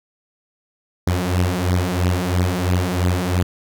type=beating tone pair; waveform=sawtooth; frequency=88.6 / 91.6 Hz; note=F2 / F#2; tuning=+25 / -17 cents; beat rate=3 Hz; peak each=-16 dBFS; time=1.07-3.43 s; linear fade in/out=5 ms; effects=none